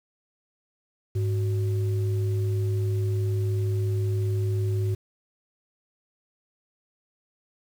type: tone pair together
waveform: sine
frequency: 103 / 371.9 Hz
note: G#2 / F#4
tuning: -14 / +9 cents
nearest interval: octave + minor seventh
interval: 2223 cents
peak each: -22 / -32 dBFS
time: 1.15-4.95 s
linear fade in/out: 10 ms
effects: tanh soft clip ceiling -16 dBFS + 8-bit